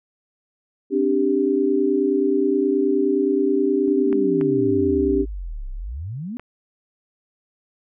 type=chord; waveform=sine; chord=C suspended second; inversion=none; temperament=equal with one note detuned; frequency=264.2 / 293.7 / 392 Hz; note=C4 / D4 / G4; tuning=+17 / 0 / 0 cents; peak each=-23 / -21 / -19 dBFS; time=0.9-5.26 s; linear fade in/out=50 ms
type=exponential two-way sweep; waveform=sine; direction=down then up; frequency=305.2 to 30.87 to 255.4 Hz; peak=-27 dBFS; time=3.88-6.37 s; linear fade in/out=0 ms; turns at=5.71 s
type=clicks; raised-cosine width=0.5 ms; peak=-19 dBFS; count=3; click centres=4.128 / 4.412 / 6.396 s
effects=none